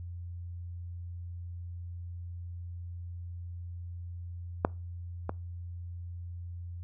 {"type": "clicks", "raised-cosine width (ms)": 1, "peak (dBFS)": [-9, -18], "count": 2, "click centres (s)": [4.649, 5.294], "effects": ["noise-tail reverb RT60 0.3 s tail -25 dB re dry", "added 87 Hz sine -38 dBFS peak until 6.83 s"]}